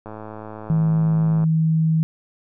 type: click train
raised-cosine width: 1 ms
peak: -21 dBFS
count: 150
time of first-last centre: 0.06-1.44 s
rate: 108 Hz
type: tone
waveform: sine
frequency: 160 Hz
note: D#3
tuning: 49 cents sharp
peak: -15 dBFS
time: 0.7-2.03 s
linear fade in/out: 0 ms
effects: none